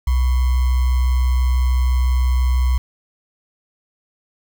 sine tone with sample-and-hold, 63 Hz, B1, 35 cents sharp, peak -13 dBFS, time 0.07-2.78 s, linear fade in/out 5 ms, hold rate 1050 Hz, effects none

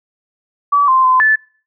sine tone with pitch steps, 1147 / 1044 / 1027 / 1745 Hz, D6 / C6 / C6 / A6, -41 / -4 / -33 / -15 cents, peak -8 dBFS, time 0.72-1.36 s, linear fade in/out 10 ms, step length 160 ms, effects noise-tail reverb RT60 0.5 s tail -26 dB re dry

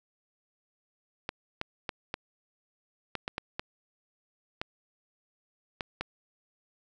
clicks, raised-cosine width 0.3 ms, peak -16 dBFS, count 11, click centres 1.291 / 1.614 / 1.892 / 2.141 / 3.153 / 3.279 / 3.381 / 3.595 / 4.615 / 5.808 / 6.01 s, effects none

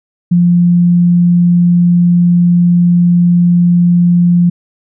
sine tone, 174.61 Hz, F3, in tune, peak -5 dBFS, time 0.31-4.5 s, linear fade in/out 10 ms, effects none

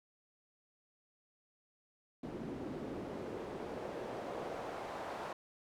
pink noise with band-pass filter sweep, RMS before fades -43 dBFS, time 2.23-5.33 s, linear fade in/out 5 ms, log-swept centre 270 to 790 Hz, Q 1.4, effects none

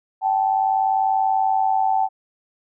sine tone pair together, 769.7 / 870 Hz, G5 / A5, -32 / -20 cents, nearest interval major second, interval 212 cents, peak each -18 / -21 dBFS, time 0.21-2.09 s, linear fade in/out 50 ms, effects none

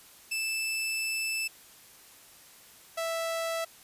sawtooth tone pair in turn, 2637 / 659.2 Hz, E7 / E5, 0 / 0 cents, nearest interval 2 octaves, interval 2400 cents, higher first, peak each -26 dBFS, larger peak neither, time 0.31-1.48 / 2.97-3.65 s, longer first, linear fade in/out 10 ms, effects white hiss -54 dBFS RMS until 3.83 s + resampled to 32000 Hz

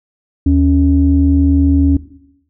sine tone pair together, 77.9 / 277.2 Hz, D#2 / C#4, +3 / 0 cents, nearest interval octave + minor seventh, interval 2197 cents, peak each -10 dBFS, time 0.46-1.97 s, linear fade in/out 5 ms, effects noise-tail reverb RT60 0.8 s tail -17 dB re dry + tanh soft clip ceiling 0 dBFS

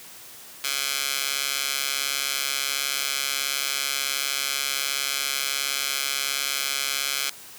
15% pulse tone with high-pass filter, 138.59 Hz, C#3, in tune, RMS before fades -27 dBFS, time 0.64-7.3 s, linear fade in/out 2 ms, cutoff 2700 Hz, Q 0.78, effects white hiss -44 dBFS RMS until 7.58 s + high-pass 80 Hz 12 dB/octave

